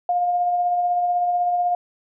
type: tone with tremolo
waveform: sine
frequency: 709 Hz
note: F5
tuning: 26 cents sharp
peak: -16 dBFS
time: 0.09-1.75 s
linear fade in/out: 2 ms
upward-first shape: triangle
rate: 16 Hz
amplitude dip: 35%
effects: none